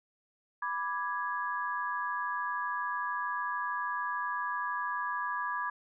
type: chord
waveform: sine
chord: G# diminished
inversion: first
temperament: equal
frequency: 987.8 / 1174.7 / 1661.2 Hz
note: B5 / D6 / G#6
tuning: 0 / 0 / 0 cents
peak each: -35 / -36 / -36 dBFS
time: 0.62-5.7 s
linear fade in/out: 5 ms
effects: none